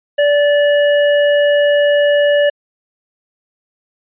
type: tone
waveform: square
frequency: 581 Hz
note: D5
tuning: 19 cents flat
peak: -10 dBFS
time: 0.18-2.5 s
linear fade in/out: 10 ms
effects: resampled to 8000 Hz